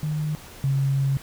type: tone pair in turn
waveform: sine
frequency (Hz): 152.5 / 136.81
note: D#3 / C#3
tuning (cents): -34 / -22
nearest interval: major second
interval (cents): 188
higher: first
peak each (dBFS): -23 / -19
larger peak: second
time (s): 0.03-0.35 / 0.64-1.17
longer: second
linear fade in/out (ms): 0
effects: pink hiss -44 dBFS RMS until 1.22 s